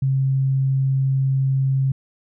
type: tone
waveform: sine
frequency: 134.3 Hz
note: C3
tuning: 46 cents sharp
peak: -16 dBFS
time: 0.02-1.92 s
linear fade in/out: 5 ms
effects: none